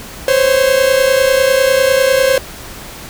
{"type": "tone pair together", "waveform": "45% pulse", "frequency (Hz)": [516, 546], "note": ["C5", "C#5"], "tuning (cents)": [-24, -26], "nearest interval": "minor second", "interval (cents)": 98, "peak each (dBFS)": -12, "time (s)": [0.28, 2.38], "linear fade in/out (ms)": 2, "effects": ["pink hiss -31 dBFS RMS until 3.09 s"]}